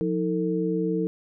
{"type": "tone cluster", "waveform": "sine", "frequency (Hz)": [177.2, 319.1, 450.1], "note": ["F3", "D#4", "A4"], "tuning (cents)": [25, 44, 39], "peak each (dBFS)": -27, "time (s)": [0.01, 1.07], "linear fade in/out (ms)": 0, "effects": []}